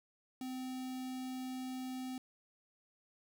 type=tone with notch filter; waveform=square; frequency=257.3 Hz; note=C4; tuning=29 cents flat; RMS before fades=-42 dBFS; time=0.41-2.18 s; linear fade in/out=2 ms; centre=1500 Hz; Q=1.3; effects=none